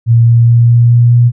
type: tone with pitch steps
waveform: sine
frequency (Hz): 116.54 / 117.28 / 118.03 / 118.78 / 119.54 / 120.3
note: A#2 / A#2 / A#2 / A#2 / A#2 / B2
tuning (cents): 0 / +11 / +22 / +33 / +44 / -45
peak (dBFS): -3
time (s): 0.06-1.32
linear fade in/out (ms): 50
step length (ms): 210
effects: none